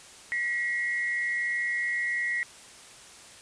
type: tone pair together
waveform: sine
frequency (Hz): 1918 / 2139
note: A#6 / C7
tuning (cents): +49 / +38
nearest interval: major second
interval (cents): 189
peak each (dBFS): -27 / -33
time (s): 0.32-2.43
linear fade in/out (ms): 0
effects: white hiss -49 dBFS RMS until 3.41 s + resampled to 22050 Hz